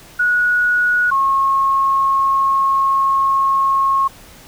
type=tone pair in turn; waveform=sine; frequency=1460 / 1086.5 Hz; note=F#6 / C#6; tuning=-24 / -35 cents; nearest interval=perfect fourth; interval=511 cents; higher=first; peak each=-12 dBFS; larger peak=neither; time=0.19-1.11 / 1.11-4.08 s; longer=second; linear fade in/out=10 ms; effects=pink hiss -42 dBFS RMS until 4.47 s